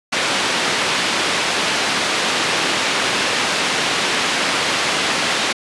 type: band-pass noise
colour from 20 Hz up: white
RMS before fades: -19 dBFS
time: 0.12-5.53 s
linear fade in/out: 10 ms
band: 170 to 3600 Hz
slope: 12 dB/octave
effects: resampled to 24000 Hz